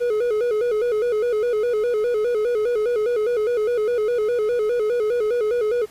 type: tone with vibrato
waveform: triangle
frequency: 454.1 Hz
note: A#4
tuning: 45 cents flat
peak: -16 dBFS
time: 0-5.86 s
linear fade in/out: 20 ms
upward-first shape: square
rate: 4.9 Hz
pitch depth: 110 cents each way
effects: pink hiss -49 dBFS RMS until 5.9 s + resampled to 32000 Hz